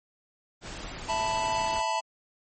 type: noise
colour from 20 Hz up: pink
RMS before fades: -39 dBFS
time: 0.61-1.83 s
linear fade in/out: 50 ms
type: chord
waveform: square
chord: E suspended fourth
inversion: none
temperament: equal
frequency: 659.3 / 880 / 987.8 Hz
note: E5 / A5 / B5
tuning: 0 / 0 / 0 cents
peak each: -34 / -29 / -32 dBFS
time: 1.08-2.01 s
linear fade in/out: 20 ms
effects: MP3 32 kbps